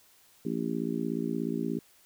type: harmonic tone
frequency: 56.8 Hz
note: A#1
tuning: 44 cents flat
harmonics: 3 / 4 / 5 / 6 / 7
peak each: -36 / -33 / -34 / -37 / -37 dBFS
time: 0.45-1.79 s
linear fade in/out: 5 ms
effects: white hiss -61 dBFS RMS until 2.05 s